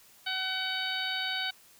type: harmonic tone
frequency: 754 Hz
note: F#5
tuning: 32 cents sharp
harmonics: 1 / 2 / 3 / 4 / 5 / 6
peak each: -40 / -35 / -39 / -36 / -36 / -39 dBFS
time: 0.26-1.51 s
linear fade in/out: 10 ms
effects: white hiss -58 dBFS RMS until 1.79 s